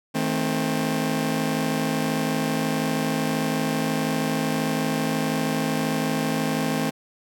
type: chord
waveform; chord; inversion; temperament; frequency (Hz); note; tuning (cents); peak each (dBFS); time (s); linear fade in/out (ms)
sawtooth; A diminished; second; just; 158.4 / 220 / 264; Eb3 / A3 / C4; +31 / 0 / +16; -24 / -23 / -22; 0.14-6.91; 20
effects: none